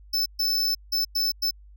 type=tone bursts at uneven times; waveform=square; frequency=5270 Hz; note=E8; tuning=1 cent flat; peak=-22 dBFS; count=5; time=0.13-0.26 / 0.39-0.75 / 0.92-1.05 / 1.15-1.32 / 1.42-1.51 s; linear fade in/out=10 ms; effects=added 50 Hz sine -46 dBFS peak until 1.76 s